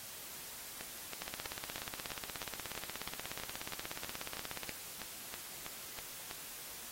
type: two click trains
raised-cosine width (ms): 0.2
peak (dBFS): -24 / -22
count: 18 / 59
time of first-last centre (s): 0.81-6.312 / 1.22-4.693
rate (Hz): 3.09 / 16.7
effects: white hiss -48 dBFS RMS until 6.91 s + AAC 48 kbps